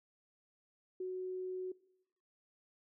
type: tone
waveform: sine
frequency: 370 Hz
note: F#4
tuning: in tune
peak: -37 dBFS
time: 1-1.72 s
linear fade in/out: 5 ms
effects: noise-tail reverb RT60 0.8 s tail -21 dB re dry